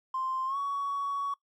triangle tone with pitch glide, 1046.5 to 1121.6 Hz, C6 to C#6, 0 to +20 cents, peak -26 dBFS, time 0.14-1.34 s, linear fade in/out 5 ms, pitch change +120 cents, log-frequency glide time 0.46-0.57 s, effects noise-tail reverb RT60 0.1 s tail -23 dB re dry + tanh soft clip ceiling -26 dBFS

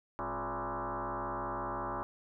sine tone with frequency modulation, 110.3 Hz, A2, 5 cents sharp, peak -34 dBFS, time 0.19-2.03 s, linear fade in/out 0 ms, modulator 155 Hz, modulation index 7.9, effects none

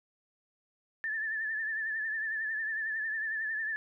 sine tone with vibrato, 1760 Hz, A6, in tune, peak -31 dBFS, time 1.04-3.76 s, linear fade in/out 0 ms, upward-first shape triangle, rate 11 Hz, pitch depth 69 cents each way, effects none

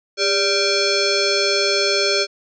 sine tone with frequency modulation, 2362 Hz, D7, 9 cents sharp, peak -15 dBFS, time 0.17-2.27 s, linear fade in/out 50 ms, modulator 980 Hz, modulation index 3.3, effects none

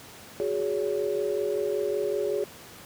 sine chord, F# suspended second, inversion none, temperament equal with one note detuned, 370 / 415.3 / 564.7 Hz, F#4 / G#4 / C#5, 0 / 0 / +32 cents, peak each -31 / -27 / -31 dBFS, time 0.4-2.44 s, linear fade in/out 0 ms, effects pink hiss -46 dBFS RMS until 2.85 s + high-pass 100 Hz 12 dB/octave

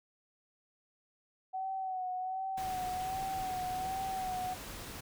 sine tone with vibrato, 751 Hz, F#5, 26 cents sharp, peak -34 dBFS, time 1.53-4.55 s, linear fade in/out 20 ms, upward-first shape sine, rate 1.3 Hz, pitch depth 38 cents each way
pink noise, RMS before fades -45 dBFS, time 2.57-5.01 s, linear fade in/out 10 ms
effects none

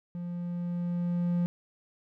triangle tone with level ramp, 174.61 Hz, F3, in tune, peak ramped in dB -32 to -22 dBFS, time 0.15-1.46 s, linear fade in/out 0 ms, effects none

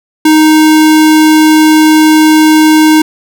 square tone, 311.1 Hz, D#4, in tune, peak -3 dBFS, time 0.25-3.02 s, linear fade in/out 5 ms, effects none

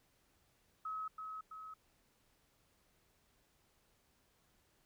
sine tone with echo, 1281 Hz, E6, 50 cents flat, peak -39 dBFS, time 0.85-1.08 s, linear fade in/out 5 ms, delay 330 ms, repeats 2, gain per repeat -4 dB, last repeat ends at 1.74 s, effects pink hiss -74 dBFS RMS until 4.85 s

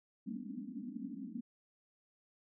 pink band-pass noise, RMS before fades -44 dBFS, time 0.26-1.41 s, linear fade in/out 10 ms, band 190 to 290 Hz, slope 96 dB/octave, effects none

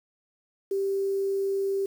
sine tone with quantisation, 392 Hz, G4, in tune, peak -24 dBFS, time 0.71-1.86 s, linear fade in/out 5 ms, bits 8, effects none

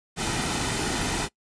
pink noise with comb filter, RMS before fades -27 dBFS, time 0.16-1.29 s, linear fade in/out 50 ms, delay 1.8 ms, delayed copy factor -0.5, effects noise-tail reverb RT60 0.1 s tail -22 dB re dry + resampled to 22050 Hz

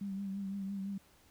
sine tone with vibrato, 196.3 Hz, G3, 3 cents sharp, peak -36 dBFS, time 0.01-0.98 s, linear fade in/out 5 ms, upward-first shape triangle, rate 5.9 Hz, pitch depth 46 cents each way, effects pink hiss -65 dBFS RMS until 1.3 s

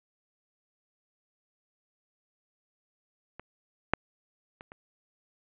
clicks, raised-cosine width 0.5 ms, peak -27 / -7 / -28 / -30 dBFS, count 4, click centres 3.396 / 3.936 / 4.609 / 4.719 s, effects resampled to 8000 Hz + 8-bit

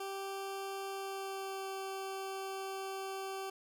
20% pulse tone with pitch glide, 390.3 to 386.3 Hz, G4 to G4, -8 to -25 cents, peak -34 dBFS, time 0-3.5 s, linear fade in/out 5 ms, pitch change -17 cents, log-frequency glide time 0.89-1.7 s, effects none

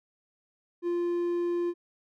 triangle tone, 347.6 Hz, F4, 8 cents flat, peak -24 dBFS, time 0.82-1.74 s, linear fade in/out 50 ms, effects none

